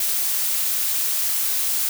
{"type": "noise", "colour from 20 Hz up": "blue", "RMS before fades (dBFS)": -22, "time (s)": [0, 1.89], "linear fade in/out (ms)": 2, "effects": []}